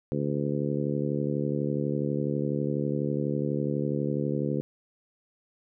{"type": "harmonic tone", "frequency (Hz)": 72.1, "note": "D2", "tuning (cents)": -31, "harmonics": [2, 3, 4, 5, 6, 7], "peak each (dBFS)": [-30, -32, -33, -34, -35, -35], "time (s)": [0.12, 4.61], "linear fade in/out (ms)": 0, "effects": []}